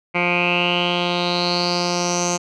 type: tone with low-pass filter sweep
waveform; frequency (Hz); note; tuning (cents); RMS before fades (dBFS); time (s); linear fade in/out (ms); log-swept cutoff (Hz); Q
10% pulse; 175.8; F3; +12; -20; 0.14-2.38; 20; 2200 to 6600; 7.3
effects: none